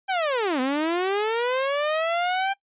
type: linear two-way sweep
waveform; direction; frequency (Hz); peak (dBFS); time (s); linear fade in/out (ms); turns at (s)
sawtooth; down then up; 793 to 249.5 to 793; -18; 0.08-2.54; 20; 0.6
effects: noise-tail reverb RT60 0.1 s tail -22 dB re dry + resampled to 8000 Hz